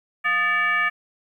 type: tone with frequency modulation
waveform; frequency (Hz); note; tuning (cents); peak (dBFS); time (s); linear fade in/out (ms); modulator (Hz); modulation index
sine; 1760; A6; 0; -18; 0.24-0.9; 20; 529; 1.1
effects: 10-bit